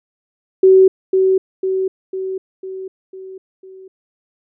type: tone with echo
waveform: sine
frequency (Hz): 378.9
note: F#4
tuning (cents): +41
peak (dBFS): -5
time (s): 0.63-0.88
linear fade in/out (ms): 5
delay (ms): 500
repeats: 6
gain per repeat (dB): -5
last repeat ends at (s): 3.88
effects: none